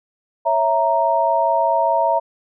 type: chord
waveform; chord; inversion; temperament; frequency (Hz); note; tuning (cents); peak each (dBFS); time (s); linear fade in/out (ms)
sine; A# diminished; first; equal; 554.4 / 659.3 / 932.3; C#5 / E5 / A#5; 0 / 0 / 0; -23 / -18 / -17; 0.45-2.2; 20
effects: none